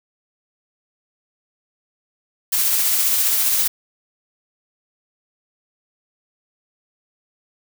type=noise with tremolo; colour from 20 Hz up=blue; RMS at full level=-17 dBFS; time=2.52-3.68 s; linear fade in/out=10 ms; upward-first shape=sine; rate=15 Hz; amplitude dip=25%; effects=none